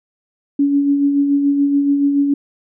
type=tone with tremolo; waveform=sine; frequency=282.8 Hz; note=C#4; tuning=35 cents sharp; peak=-10 dBFS; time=0.59-2.34 s; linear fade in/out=5 ms; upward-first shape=sine; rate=7 Hz; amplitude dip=40%; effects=none